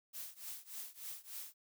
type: noise with tremolo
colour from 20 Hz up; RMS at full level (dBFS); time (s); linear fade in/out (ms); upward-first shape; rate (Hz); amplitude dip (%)
blue; -44; 0.13-1.54; 20; triangle; 3.4; 95
effects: none